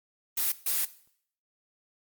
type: noise bursts at uneven times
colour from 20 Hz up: blue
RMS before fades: -27 dBFS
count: 2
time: 0.37-0.52 / 0.66-0.85 s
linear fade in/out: 5 ms
effects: noise-tail reverb RT60 0.6 s tail -17 dB re dry + Opus 24 kbps